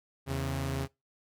sawtooth tone pair together, 80.9 / 135.39 Hz, E2 / C#3, -32 / -40 cents, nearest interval major sixth, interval 892 cents, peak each -31 / -28 dBFS, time 0.26-0.88 s, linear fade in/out 50 ms, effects noise-tail reverb RT60 0.2 s tail -22 dB re dry + MP3 96 kbps

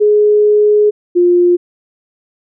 sine tone pair in turn, 419.2 / 352.5 Hz, G#4 / F4, +16 / +16 cents, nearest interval minor third, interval 300 cents, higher first, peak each -6 dBFS, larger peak neither, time 0-0.91 / 1.15-1.57 s, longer first, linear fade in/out 20 ms, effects none

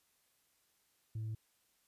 sine tone with tanh clipping, 110 Hz, A2, in tune, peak -38 dBFS, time 1.15-1.35 s, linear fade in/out 5 ms, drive 1 dB, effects white hiss -75 dBFS RMS until 1.87 s + resampled to 32000 Hz

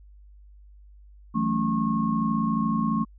sine tone cluster, 165.6 / 188.3 / 220 / 278.4 / 1088 Hz, E3 / F#3 / A3 / C#4 / C#6, +8 / +31 / 0 / +8 / -33 cents, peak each -30 / -32 / -24 / -32 / -29 dBFS, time 1.34-3.05 s, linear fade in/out 20 ms, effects added 50 Hz sine -47 dBFS peak until 3.18 s

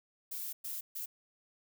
violet noise bursts at uneven times, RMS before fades -40 dBFS, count 3, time 0.31-0.53 / 0.64-0.81 / 0.95-1.06 s, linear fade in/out 10 ms, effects none

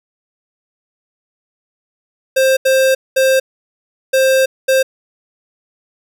square tone bursts at uneven times, 528 Hz, C5, 16 cents sharp, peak -10 dBFS, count 5, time 2.36-2.57 / 2.65-2.95 / 3.16-3.4 / 4.13-4.46 / 4.68-4.83 s, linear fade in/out 10 ms, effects none

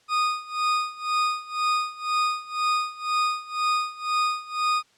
40% pulse tone with tremolo, 1236 Hz, D#6, 12 cents flat, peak -19 dBFS, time 0.08-4.83 s, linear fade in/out 50 ms, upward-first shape sine, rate 2 Hz, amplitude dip 90%, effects white hiss -61 dBFS RMS until 4.97 s + low-pass 6000 Hz 12 dB/octave

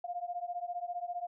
sine beating tone pair, 698.5 / 713.5 Hz, F5 / F5, 0 / +37 cents, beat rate 15 Hz, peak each -38 / -39 dBFS, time 0.04-1.27 s, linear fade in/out 5 ms, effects none

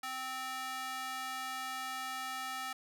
square tone with high-pass filter, 260 Hz, C4, 11 cents flat, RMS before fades -40 dBFS, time 0.03-2.73 s, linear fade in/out 5 ms, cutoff 1100 Hz, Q 1.4, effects none

